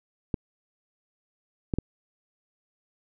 clicks, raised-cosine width 3 ms, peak -13 dBFS, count 3, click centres 0.342 / 1.738 / 1.786 s, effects none

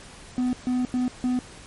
triangle tone bursts at uneven times, 250.5 Hz, B3, 25 cents sharp, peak -19 dBFS, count 4, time 0.38-0.53 / 0.67-0.85 / 0.94-1.08 / 1.24-1.39 s, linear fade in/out 0 ms, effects pink hiss -45 dBFS RMS until 1.66 s + MP3 48 kbps

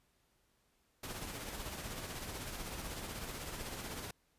pink noise with tremolo, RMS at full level -42 dBFS, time 1.03-4.11 s, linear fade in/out 5 ms, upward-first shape sine, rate 16 Hz, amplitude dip 40%, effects pink hiss -75 dBFS RMS until 4.38 s + resampled to 32000 Hz

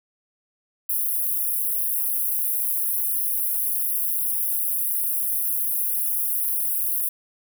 white high-pass noise, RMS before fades -24 dBFS, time 0.89-7.09 s, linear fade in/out 5 ms, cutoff 10000 Hz, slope 96 dB/octave, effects none

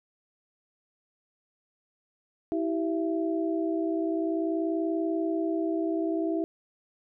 sine tone cluster, 325 / 385.5 / 668 Hz, E4 / G4 / E5, -24 / -29 / +23 cents, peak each -27 / -32 / -34 dBFS, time 2.52-6.44 s, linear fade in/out 0 ms, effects none

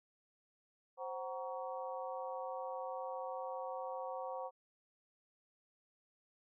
harmonic tone with a mistuned harmonic, 187.4 Hz, F#3, 22 cents sharp, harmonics 3 / 4 / 5 / 6, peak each -43 / -45 / -47 / -49 dBFS, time 0.97-4.51 s, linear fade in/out 50 ms, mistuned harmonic 3, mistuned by -120 cents, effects none

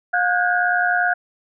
sine tone cluster, 713 / 1453 / 1563 / 1641 Hz, F5 / F#6 / G6 / G#6, +36 / -32 / -6 / -21 cents, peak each -20 / -20 / -24 / -24 dBFS, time 0.13-1.14 s, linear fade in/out 10 ms, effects none

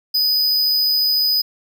square tone, 4987 Hz, D#8, 3 cents sharp, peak -15 dBFS, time 0.14-1.42 s, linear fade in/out 10 ms, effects none

